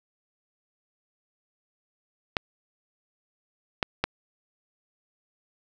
clicks, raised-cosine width 0.3 ms, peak -7 dBFS, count 3, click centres 2.368 / 3.828 / 4.04 s, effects none

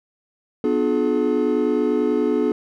triangle chord, B diminished seventh, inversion none, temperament just, 246.9 / 296.3 / 355.6 / 426.7 Hz, B3 / D4 / F4 / Ab4, 0 / +15 / +31 / +47 cents, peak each -21 / -21 / -23 / -19 dBFS, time 0.64-2.52 s, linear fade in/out 2 ms, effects none

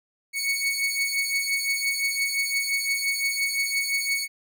sawtooth beating tone pair, 2217 / 2222.8 Hz, C#7 / C#7, 0 / +4 cents, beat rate 5.8 Hz, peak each -25 / -22 dBFS, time 0.33-4.28 s, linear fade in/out 50 ms, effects none

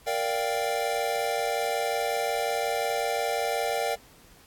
square chord, G minor seventh, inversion first, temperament equal, 466.2 / 587.3 / 698.5 / 784 Hz, Bb4 / D5 / F5 / G5, 0 / 0 / 0 / 0 cents, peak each -32 dBFS, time 0.06-3.96 s, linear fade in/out 20 ms, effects pink hiss -55 dBFS RMS until 4.46 s + AAC 64 kbps

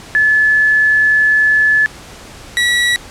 sine / 30% pulse tone pair in turn, 1725 / 1936.2 Hz, A6 / B6, -35 / -35 cents, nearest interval major second, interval 200 cents, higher second, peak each -8 dBFS, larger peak neither, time 0.15-1.86 / 2.57-2.96 s, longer first, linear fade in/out 0 ms, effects pink hiss -35 dBFS RMS until 3.1 s + low-pass 9000 Hz 12 dB/octave

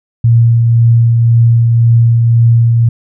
sine tone with tremolo, 116.54 Hz, A#2, in tune, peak -3 dBFS, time 0.24-2.89 s, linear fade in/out 5 ms, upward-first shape triangle, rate 1.9 Hz, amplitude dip 30%, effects none

